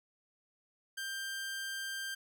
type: tone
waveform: sawtooth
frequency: 1575 Hz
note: G6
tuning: 8 cents sharp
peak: -34 dBFS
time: 0.97-2.15 s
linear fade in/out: 10 ms
effects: none

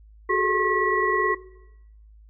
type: tone cluster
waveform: sine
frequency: 372 / 421.3 / 440 / 1079 / 1937 Hz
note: F#4 / G#4 / A4 / C#6 / B6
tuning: +9 / +25 / 0 / -47 / -34 cents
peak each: -24 / -26 / -32 / -24 / -26 dBFS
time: 0.29-1.35 s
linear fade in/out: 10 ms
effects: noise-tail reverb RT60 0.8 s tail -17 dB re dry + added 53 Hz sine -47 dBFS peak until 2.29 s

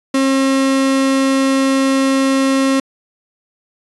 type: tone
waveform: 35% pulse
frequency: 268.9 Hz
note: C4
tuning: 47 cents sharp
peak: -10 dBFS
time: 0.14-2.8 s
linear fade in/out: 5 ms
effects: resampled to 24000 Hz

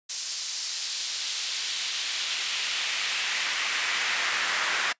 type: noise with high-pass filter sweep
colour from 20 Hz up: brown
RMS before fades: -29 dBFS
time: 0.09-4.93 s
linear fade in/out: 10 ms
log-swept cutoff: 5500 to 1600 Hz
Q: 1.4
effects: noise-tail reverb RT60 0.1 s tail -23 dB re dry + resampled to 16000 Hz

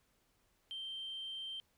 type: tone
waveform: sine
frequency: 3136 Hz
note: G7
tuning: in tune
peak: -40 dBFS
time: 0.71-1.6 s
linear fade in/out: 0 ms
effects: tanh soft clip ceiling -37 dBFS + pink hiss -75 dBFS RMS until 1.77 s

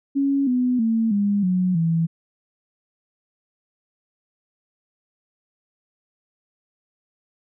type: tone with pitch steps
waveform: sine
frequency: 277.2 / 249.8 / 225.2 / 202.9 / 182.88 / 164.82 Hz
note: C#4 / B3 / A3 / G#3 / F#3 / E3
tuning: 0 / +20 / +40 / -40 / -20 / 0 cents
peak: -17 dBFS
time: 0.15-2.07 s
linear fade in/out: 20 ms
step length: 320 ms
effects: none

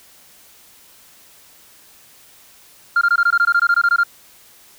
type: tone bursts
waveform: sine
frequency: 1396.9 Hz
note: F6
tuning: in tune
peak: -9 dBFS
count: 15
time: 2.96-4.035 s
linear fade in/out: 5 ms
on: 53 ms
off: 20 ms
effects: tanh soft clip ceiling -9 dBFS + white hiss -48 dBFS RMS until 4.78 s

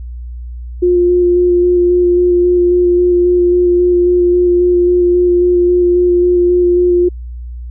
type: tone with vibrato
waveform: sine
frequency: 354.2 Hz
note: F4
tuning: 24 cents sharp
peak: -7 dBFS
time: 0.82-7.09 s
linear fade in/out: 10 ms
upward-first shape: square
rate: 3.7 Hz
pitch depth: 10 cents each way
effects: added 60 Hz sine -23 dBFS peak until 7.7 s

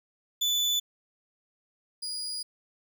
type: tone pair in turn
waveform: 35% pulse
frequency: 3486 / 4893 Hz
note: A7 / D#8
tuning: -17 / -30 cents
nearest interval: tritone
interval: 587 cents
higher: second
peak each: -22 / -31 dBFS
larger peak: first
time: 0.41-0.8 / 2.02-2.43 s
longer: second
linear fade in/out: 10 ms
effects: none

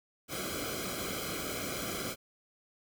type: noise with comb filter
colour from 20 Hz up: pink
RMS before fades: -37 dBFS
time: 0.28-2.16 s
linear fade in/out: 50 ms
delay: 1.1 ms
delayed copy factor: -1
effects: none

